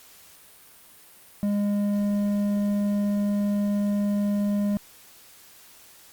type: tone with hard clipping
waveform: sine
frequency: 204.2 Hz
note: G#3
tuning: 29 cents flat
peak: -23 dBFS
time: 1.43-4.77 s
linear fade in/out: 0 ms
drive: 6 dB
effects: white hiss -51 dBFS RMS until 6.12 s + Opus 48 kbps